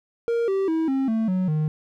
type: tone with pitch steps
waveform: triangle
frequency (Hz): 466.8 / 388 / 322.5 / 268.1 / 222.9 / 185.25 / 153.99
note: A#4 / G4 / E4 / C4 / A3 / F#3 / D#3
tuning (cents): +2 / -18 / -38 / +42 / +23 / +2 / -18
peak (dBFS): -18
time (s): 0.28-1.68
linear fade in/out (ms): 0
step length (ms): 200
effects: none